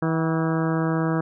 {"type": "harmonic tone with a mistuned harmonic", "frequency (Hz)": 162.2, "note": "E3", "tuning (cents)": -28, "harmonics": [1, 2, 3, 4, 5, 6, 7, 8, 9, 10], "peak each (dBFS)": [-23, -25, -30, -33, -36, -35, -36, -35, -39, -37], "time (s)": [0.02, 1.21], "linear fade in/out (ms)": 5, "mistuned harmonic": 5, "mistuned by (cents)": -71, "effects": []}